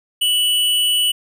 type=tone with amplitude modulation; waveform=square; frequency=2960 Hz; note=F#7; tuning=in tune; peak=-13 dBFS; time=0.21-1.12 s; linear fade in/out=10 ms; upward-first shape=sine; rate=250 Hz; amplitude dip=40%; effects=none